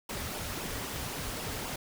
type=noise with flanger; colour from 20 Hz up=pink; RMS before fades=-37 dBFS; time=0.09-1.76 s; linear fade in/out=5 ms; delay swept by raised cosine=0.49 to 6.09 ms; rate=3.8 Hz; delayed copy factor=-0.55; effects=none